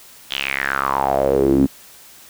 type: tone with band-pass filter sweep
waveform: sawtooth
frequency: 68.2 Hz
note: C#2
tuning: 28 cents flat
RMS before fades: -18 dBFS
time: 0.3-1.67 s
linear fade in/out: 20 ms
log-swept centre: 3400 to 250 Hz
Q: 5.9
effects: white hiss -44 dBFS RMS until 2.29 s